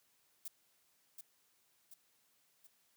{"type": "noise with echo", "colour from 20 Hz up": "violet", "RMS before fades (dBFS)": -44, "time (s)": [0.45, 0.48], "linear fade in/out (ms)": 5, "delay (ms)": 730, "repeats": 3, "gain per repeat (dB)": -5, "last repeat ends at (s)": 2.67, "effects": ["white hiss -74 dBFS RMS until 2.96 s", "high-pass 80 Hz 12 dB/octave"]}